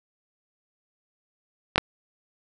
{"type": "clicks", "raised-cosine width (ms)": 0.3, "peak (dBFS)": -3, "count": 2, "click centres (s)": [1.759, 1.78], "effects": []}